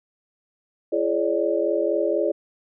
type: tone cluster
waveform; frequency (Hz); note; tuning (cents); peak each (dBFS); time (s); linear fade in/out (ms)
sine; 338.9 / 420 / 555 / 599; E4 / G#4 / C#5 / D5; +48 / +19 / +2 / +34; -25; 0.92-2.32; 10
effects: none